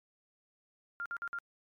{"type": "tone bursts", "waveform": "sine", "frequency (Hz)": 1396.9, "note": "F6", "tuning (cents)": 0, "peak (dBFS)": -35, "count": 4, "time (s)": [1, 1.387], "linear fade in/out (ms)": 0, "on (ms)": 57, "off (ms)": 53, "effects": ["MP3 96 kbps"]}